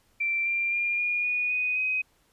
sine tone with pitch steps, 2349 / 2376 / 2404 / 2432 / 2460 / 2489 / 2518 Hz, D7 / D7 / D7 / D#7 / D#7 / D#7 / D#7, 0 / +20 / +40 / -40 / -20 / 0 / +20 cents, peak -24 dBFS, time 0.2-2.02 s, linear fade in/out 10 ms, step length 260 ms, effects pink hiss -66 dBFS RMS until 2.32 s + resampled to 32000 Hz

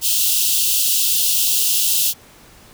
white high-pass noise, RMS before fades -17 dBFS, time 0.01-2.14 s, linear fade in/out 50 ms, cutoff 2700 Hz, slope 96 dB/octave, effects pink hiss -46 dBFS RMS until 2.73 s

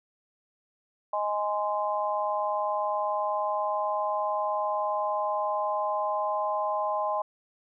sine chord, Ab major, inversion second, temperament just, 623 / 830.6 / 1038.3 Hz, Eb5 / Ab5 / C6, +2 / 0 / -14 cents, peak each -30 dBFS, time 1.13-7.22 s, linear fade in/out 5 ms, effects none

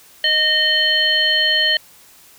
harmonic tone with a mistuned harmonic, 614 Hz, D#5, 23 cents flat, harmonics 1 / 3 / 5 / 7, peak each -27 / -18 / -16 / -21 dBFS, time 0.24-1.77 s, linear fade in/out 2 ms, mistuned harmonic 1, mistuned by +20 cents, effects white hiss -47 dBFS RMS until 2.38 s

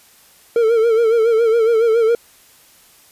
triangle tone with vibrato, 454.9 Hz, A#4, 42 cents flat, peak -9 dBFS, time 0.56-2.15 s, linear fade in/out 2 ms, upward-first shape sine, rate 7.2 Hz, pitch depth 69 cents each way, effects white hiss -49 dBFS RMS until 3.11 s + resampled to 32000 Hz

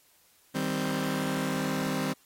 sawtooth chord, C minor, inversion first, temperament just, 156.98 / 196.22 / 261.6 Hz, Eb3 / G3 / C4, +16 / +2 / 0 cents, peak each -30 / -29 / -27 dBFS, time 0.54-2.14 s, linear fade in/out 20 ms, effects white hiss -63 dBFS RMS until 2.25 s + AAC 48 kbps

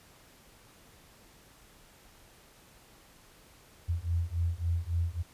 sine beating tone pair, 83.2 / 86.8 Hz, E2 / F2, +17 / -10 cents, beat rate 3.6 Hz, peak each -31 dBFS, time 3.88-5.23 s, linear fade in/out 20 ms, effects pink hiss -58 dBFS RMS until 5.33 s + resampled to 32000 Hz

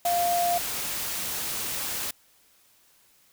sine tone in noise, 698.5 Hz, F5, in tune, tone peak -22 dBFS, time 0.05-0.58 s, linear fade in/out 5 ms, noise white, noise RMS -31 dBFS, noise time 0.05-2.11 s, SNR +6 dB, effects white hiss -61 dBFS RMS until 3.32 s

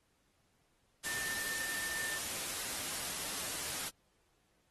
sine tone in noise, 1791 Hz, A6, 30 cents sharp, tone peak -39 dBFS, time 1.05-2.19 s, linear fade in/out 20 ms, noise white, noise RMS -39 dBFS, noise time 1.03-3.9 s, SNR -3 dB, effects pink hiss -75 dBFS RMS until 4.7 s + AAC 32 kbps

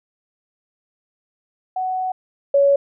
sine tone pair in turn, 745 / 560.7 Hz, F#5 / C#5, +12 / +20 cents, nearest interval perfect fourth, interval 492 cents, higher first, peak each -20 / -11 dBFS, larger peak second, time 1.76-2.12 / 2.54-2.76 s, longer first, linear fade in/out 5 ms, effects none

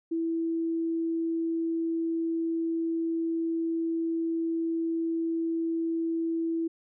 sine tone, 329.6 Hz, E4, in tune, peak -26 dBFS, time 0.11-6.68 s, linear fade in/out 10 ms, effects none

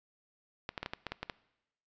clicks, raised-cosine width 0.3 ms, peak -20 dBFS, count 9, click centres 0.691 / 0.778 / 0.83 / 0.861 / 0.935 / 1.067 / 1.12 / 1.23 / 1.298 s, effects noise-tail reverb RT60 0.9 s tail -21 dB re dry + resampled to 16000 Hz

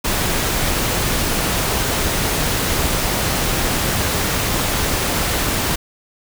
pink noise, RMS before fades -19 dBFS, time 0.04-5.76 s, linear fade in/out 10 ms, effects none

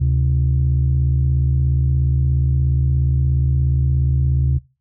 sine tone pair together, 73.84 / 130.81 Hz, D2 / C3, +10 / 0 cents, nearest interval minor seventh, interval 990 cents, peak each -15 dBFS, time 0-4.59 s, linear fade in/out 20 ms, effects noise-tail reverb RT60 0.3 s tail -22 dB re dry + tanh soft clip ceiling -9 dBFS

